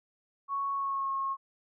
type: tone with pitch glide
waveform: sine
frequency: 1108.7 to 1085.9 Hz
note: C#6 to C#6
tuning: 0 to -36 cents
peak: -29 dBFS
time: 0.48-1.37 s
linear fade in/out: 50 ms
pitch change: -36 cents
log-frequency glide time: 0.73-1.1 s
effects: none